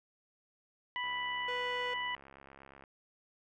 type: harmonic tone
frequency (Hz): 988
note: B5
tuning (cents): 0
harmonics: 1 / 2 / 3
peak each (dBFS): -38 / -37 / -41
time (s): 0.96-2.15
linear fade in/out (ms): 0
type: click train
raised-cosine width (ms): 0.5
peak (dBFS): -38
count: 124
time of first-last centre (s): 1.04-2.838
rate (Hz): 68.4
type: tone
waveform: square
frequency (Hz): 493.9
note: B4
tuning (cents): 0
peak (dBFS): -40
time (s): 1.48-1.94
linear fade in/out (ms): 5
effects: low-pass 5000 Hz 12 dB/octave